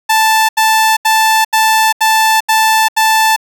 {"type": "tone bursts", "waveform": "sawtooth", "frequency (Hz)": 880, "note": "A5", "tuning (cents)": 0, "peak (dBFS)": -4, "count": 7, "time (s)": [0.09, 3.364], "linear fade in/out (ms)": 10, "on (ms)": 400, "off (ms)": 79, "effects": []}